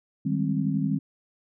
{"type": "chord", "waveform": "sine", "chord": "Ab major seventh", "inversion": "second", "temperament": "equal with one note detuned", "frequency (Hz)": [155.56, 196, 207.7, 265], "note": ["Eb3", "G3", "Ab3", "C4"], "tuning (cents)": [0, 0, 0, 22], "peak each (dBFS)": [-27, -28, -32, -28], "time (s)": [0.25, 0.99], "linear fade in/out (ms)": 10, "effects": []}